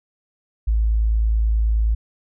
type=tone; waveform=sine; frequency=54.7 Hz; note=A1; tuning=9 cents flat; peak=-15 dBFS; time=0.67-1.95 s; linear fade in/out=10 ms; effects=none